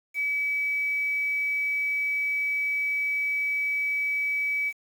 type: tone with quantisation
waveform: sine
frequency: 2286 Hz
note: D7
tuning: 47 cents flat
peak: -24 dBFS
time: 0.14-4.73 s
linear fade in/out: 50 ms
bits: 8
effects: none